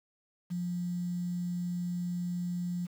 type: tone with quantisation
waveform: sine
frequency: 176.4 Hz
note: F3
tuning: 18 cents sharp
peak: -31 dBFS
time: 0.5-2.87 s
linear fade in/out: 20 ms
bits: 9
effects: none